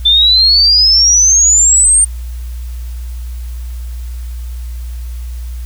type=exponential sweep; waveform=sine; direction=up; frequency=3520 to 8870 Hz; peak=-5 dBFS; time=0.05-2.05 s; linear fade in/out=10 ms; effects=added 60 Hz sine -20 dBFS peak until 5.65 s + white hiss -42 dBFS RMS until 5.65 s